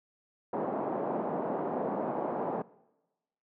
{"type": "band-pass noise", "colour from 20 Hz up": "white", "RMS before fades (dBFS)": -33, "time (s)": [0.53, 2.62], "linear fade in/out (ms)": 2, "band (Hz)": [180, 830], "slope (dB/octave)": 24, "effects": ["noise-tail reverb RT60 1.0 s tail -21 dB re dry"]}